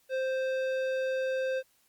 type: tone with tanh clipping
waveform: triangle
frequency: 523.3 Hz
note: C5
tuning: in tune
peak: -30 dBFS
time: 0.09-1.63 s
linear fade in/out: 50 ms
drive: 18 dB
effects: white hiss -68 dBFS RMS until 1.88 s + Opus 48 kbps